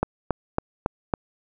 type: click train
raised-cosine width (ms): 1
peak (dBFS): -7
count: 5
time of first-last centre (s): 0.03-1.138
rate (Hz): 3.61
effects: none